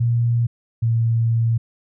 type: tone pair in turn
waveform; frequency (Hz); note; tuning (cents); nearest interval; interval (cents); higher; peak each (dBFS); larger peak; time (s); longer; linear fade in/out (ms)
sine; 118.1 / 114.94; A#2 / A#2; +23 / -24; unison; 47; first; -15; neither; 0-0.47 / 0.82-1.58; second; 10
effects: none